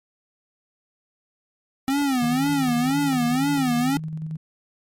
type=tone with vibrato; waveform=square; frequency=261.6 Hz; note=C4; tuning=in tune; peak=-20 dBFS; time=1.88-3.97 s; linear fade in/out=0 ms; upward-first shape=sine; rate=2 Hz; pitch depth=160 cents each way
type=click train; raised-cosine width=1 ms; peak=-27 dBFS; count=8; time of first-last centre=2.02-3.576 s; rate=4.5 Hz
type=tone with tremolo; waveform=sine; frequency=157.7 Hz; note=D#3; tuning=24 cents sharp; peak=-26 dBFS; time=2.22-4.37 s; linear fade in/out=5 ms; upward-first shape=square; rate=11 Hz; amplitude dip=35%
effects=MP3 64 kbps